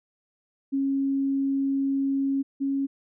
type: tone pair in turn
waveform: sine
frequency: 273.5 / 274.7 Hz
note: C#4 / C#4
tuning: -23 / -16 cents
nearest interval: unison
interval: 7 cents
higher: second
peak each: -22 / -23 dBFS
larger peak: first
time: 0.72-2.43 / 2.6-2.87 s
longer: first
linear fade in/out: 20 ms
effects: none